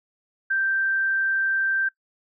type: tone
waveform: sine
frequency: 1568 Hz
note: G6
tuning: in tune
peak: -20 dBFS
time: 0.5-1.89 s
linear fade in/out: 10 ms
effects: noise-tail reverb RT60 0.1 s tail -19 dB re dry